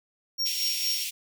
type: tone with tremolo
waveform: square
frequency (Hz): 5560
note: F8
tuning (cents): -9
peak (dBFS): -25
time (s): 0.38-1.05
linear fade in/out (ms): 20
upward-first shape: sine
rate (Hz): 4.4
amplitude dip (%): 55
type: high-pass noise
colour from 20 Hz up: pink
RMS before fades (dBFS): -33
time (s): 0.45-1.11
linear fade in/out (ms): 20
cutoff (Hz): 2400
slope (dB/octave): 48
effects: none